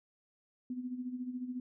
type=tone with tremolo; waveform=sine; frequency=250.4 Hz; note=B3; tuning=24 cents sharp; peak=-34 dBFS; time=0.7-1.6 s; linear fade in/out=2 ms; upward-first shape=sine; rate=14 Hz; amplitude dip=65%; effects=none